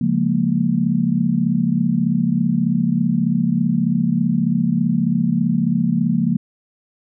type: chord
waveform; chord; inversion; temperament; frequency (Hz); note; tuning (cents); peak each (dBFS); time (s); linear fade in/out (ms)
sine; Bb minor seventh; first; just; 139.85 / 174.81 / 209.8 / 233.1; Db3 / F3 / Ab3 / Bb3; +16 / +2 / +18 / 0; -24 / -19 / -22 / -19; 0.01-6.37; 5
effects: none